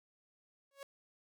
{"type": "tone with exponential growth", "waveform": "sawtooth", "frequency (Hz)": 554.4, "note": "C#5", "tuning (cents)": 0, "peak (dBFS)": -39, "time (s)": [0.71, 0.83], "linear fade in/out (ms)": 2, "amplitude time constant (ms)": 26, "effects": []}